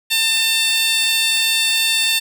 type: tone with high-pass filter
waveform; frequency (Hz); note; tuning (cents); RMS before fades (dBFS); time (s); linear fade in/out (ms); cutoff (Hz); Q
15% pulse; 897; A5; +33; -17; 0.1-2.2; 20; 3500; 1.3
effects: none